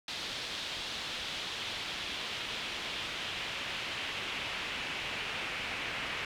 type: noise with band-pass filter sweep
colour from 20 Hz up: brown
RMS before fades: -38 dBFS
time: 0.08-6.25 s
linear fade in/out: 2 ms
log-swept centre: 3800 to 2500 Hz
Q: 2
effects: none